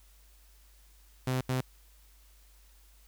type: tone bursts at uneven times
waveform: sawtooth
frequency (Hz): 128.6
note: C3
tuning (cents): -30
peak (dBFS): -24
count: 2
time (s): 1.27-1.41 / 1.49-1.61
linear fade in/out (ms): 5
effects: added 50 Hz sine -57 dBFS peak until 3.07 s + white hiss -64 dBFS RMS until 3.07 s